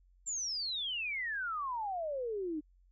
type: exponential sweep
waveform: sine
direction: down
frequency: 7459 to 293.7 Hz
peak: -34 dBFS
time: 0.26-2.61 s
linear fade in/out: 20 ms
effects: added 45 Hz sine -62 dBFS peak until 2.91 s